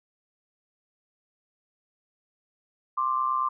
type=tone pair together; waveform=sine; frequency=1049.3 / 1178 Hz; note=C6 / D6; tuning=+5 / +5 cents; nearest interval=major second; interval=200 cents; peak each=-26 dBFS; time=2.97-3.49 s; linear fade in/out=10 ms; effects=none